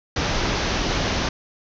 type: low-pass noise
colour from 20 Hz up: pink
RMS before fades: -23 dBFS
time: 0.16-1.29 s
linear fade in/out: 5 ms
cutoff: 6300 Hz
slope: 96 dB/octave
effects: none